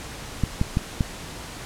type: clicks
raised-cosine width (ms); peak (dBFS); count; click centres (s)
5; -8; 4; 0.437 / 0.614 / 0.771 / 1.008
effects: pink hiss -37 dBFS RMS until 1.65 s + low-pass 10000 Hz 12 dB/octave